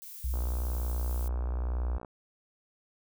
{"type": "noise", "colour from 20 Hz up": "violet", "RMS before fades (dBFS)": -45, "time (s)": [0.02, 1.28], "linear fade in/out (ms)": 0}
{"type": "tone", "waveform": "sine", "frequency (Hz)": 62.2, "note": "B1", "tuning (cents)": 13, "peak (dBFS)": -28, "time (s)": [0.24, 1.98], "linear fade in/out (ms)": 5}
{"type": "click train", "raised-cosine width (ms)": 1, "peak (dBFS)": -29, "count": 105, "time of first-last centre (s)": [0.34, 2.048], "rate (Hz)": 60.9}
{"effects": []}